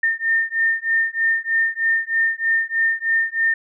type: beating tone pair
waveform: sine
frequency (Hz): 1813 / 1816.2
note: A#6 / A#6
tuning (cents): -49 / -46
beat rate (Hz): 3.2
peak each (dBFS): -20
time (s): 0.03-3.54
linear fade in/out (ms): 5
effects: none